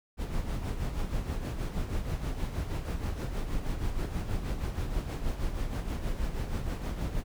brown noise with tremolo, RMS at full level -30 dBFS, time 0.17-7.24 s, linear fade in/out 50 ms, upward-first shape sine, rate 6.3 Hz, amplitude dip 55%, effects none

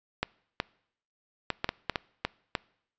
clicks, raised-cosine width 0.3 ms, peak -11 dBFS, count 9, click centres 0.23 / 0.601 / 1.503 / 1.644 / 1.691 / 1.897 / 1.958 / 2.25 / 2.552 s, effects noise-tail reverb RT60 0.7 s tail -24 dB re dry + resampled to 16000 Hz

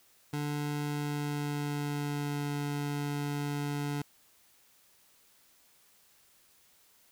25% pulse tone with pitch glide, 146.83 to 144.72 Hz, D3 to D3, 0 to -25 cents, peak -28 dBFS, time 0.33-4.02 s, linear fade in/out 5 ms, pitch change -25 cents, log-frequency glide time 0.8-2.51 s, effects white hiss -64 dBFS RMS until 7.11 s

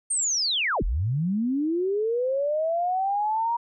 sine linear two-way sweep, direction down then up, 8870 to 30.99 to 952 Hz, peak -22 dBFS, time 0.1-3.57 s, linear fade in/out 10 ms, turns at 0.83 s, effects none

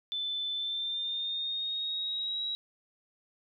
sine tone with pitch glide, 3520 to 3861 Hz, A7 to B7, 0 to -40 cents, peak -31 dBFS, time 0.12-2.55 s, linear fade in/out 0 ms, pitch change +160 cents, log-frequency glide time 0.54-2.43 s, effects none

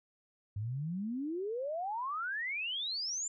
sine exponential sweep, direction up, 98 to 7370 Hz, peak -34 dBFS, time 0.56-3.28 s, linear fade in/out 5 ms, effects none

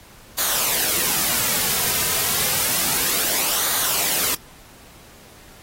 white noise with flanger, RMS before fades -21 dBFS, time 0.38-4.35 s, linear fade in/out 5 ms, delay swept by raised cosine 0.37 to 3.57 ms, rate 0.3 Hz, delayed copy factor -0.5, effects pink hiss -47 dBFS RMS until 5.62 s + AAC 48 kbps

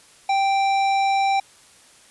triangle tone with hard clipping, 784 Hz, G5, in tune, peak -19 dBFS, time 0.29-1.4 s, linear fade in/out 5 ms, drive 16 dB, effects white hiss -51 dBFS RMS until 2.1 s + resampled to 24000 Hz

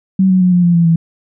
sine tone with pitch steps, 190 / 185.66 / 181.42 / 177.28 / 173.23 / 169.27 / 165.4 Hz, F#3 / F#3 / F#3 / F3 / F3 / E3 / E3, +46 / +6 / -34 / +26 / -14 / +46 / +6 cents, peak -7 dBFS, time 0.19-0.96 s, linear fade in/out 5 ms, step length 110 ms, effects none

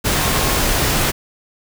sine tone in noise, 1080 Hz, C#6, 45 cents flat, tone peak -28 dBFS, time 0.21-0.58 s, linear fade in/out 20 ms, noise pink, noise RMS -17 dBFS, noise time 0.04-1.12 s, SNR -14 dB, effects none

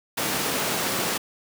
pink high-pass noise, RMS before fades -26 dBFS, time 0.17-1.18 s, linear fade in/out 10 ms, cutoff 210 Hz, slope 12 dB/octave, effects none

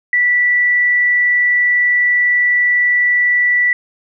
sine tone, 1962 Hz, B6, 12 cents flat, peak -10 dBFS, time 0.13-3.73 s, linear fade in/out 2 ms, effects none

